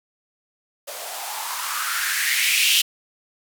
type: noise with band-pass filter sweep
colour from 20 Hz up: violet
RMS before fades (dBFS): -23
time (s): 0.87-2.82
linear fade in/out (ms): 10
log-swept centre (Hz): 560 to 3100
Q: 5
effects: none